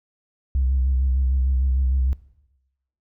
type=tone with vibrato; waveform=sine; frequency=65.41 Hz; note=C2; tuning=in tune; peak=-16 dBFS; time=0.55-2.13 s; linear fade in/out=0 ms; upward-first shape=sine; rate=6.6 Hz; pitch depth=52 cents each way; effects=noise-tail reverb RT60 0.9 s tail -19 dB re dry + tanh soft clip ceiling -14 dBFS